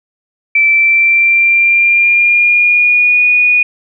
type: tone with pitch glide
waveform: sine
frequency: 2327 to 2460 Hz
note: D7 to D#7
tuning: -17 to -20 cents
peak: -6 dBFS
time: 0.55-3.63 s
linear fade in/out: 5 ms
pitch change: +97 cents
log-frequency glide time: 0.66-3.24 s
effects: none